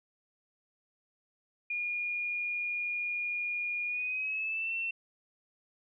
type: tone with pitch glide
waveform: sine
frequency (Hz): 2431 to 2697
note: D#7 to E7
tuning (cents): -41 to +39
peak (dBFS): -31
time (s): 1.7-4.91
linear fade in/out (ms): 5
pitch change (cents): +180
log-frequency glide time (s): 3.86-4.74
effects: none